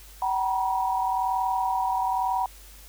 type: tone cluster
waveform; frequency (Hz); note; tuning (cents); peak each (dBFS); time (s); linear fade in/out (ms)
sine; 761 / 927 / 968; F#5 / A#5 / B5; +48 / -10 / -35; -26 / -32 / -26; 0.22-2.46; 2
effects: added 50 Hz sine -47 dBFS peak until 2.88 s + white hiss -50 dBFS RMS until 2.88 s